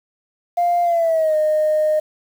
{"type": "tone with pitch glide", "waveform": "sine", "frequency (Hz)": [698.5, 615.1], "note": ["F5", "D#5"], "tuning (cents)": [0, -20], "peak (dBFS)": -13, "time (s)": [0.57, 2], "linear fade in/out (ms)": 10, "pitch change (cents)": -220, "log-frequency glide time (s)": [0.83, 1.36], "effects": ["tanh soft clip ceiling -10 dBFS", "7-bit"]}